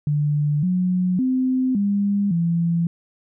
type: tone with pitch steps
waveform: sine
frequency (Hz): 147.6 / 182.1 / 257.8 / 201.6 / 168.8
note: D3 / F#3 / C4 / G3 / E3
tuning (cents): +9 / -27 / -26 / +49 / +41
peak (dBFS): -17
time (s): 0.07-2.87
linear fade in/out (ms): 2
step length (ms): 560
effects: none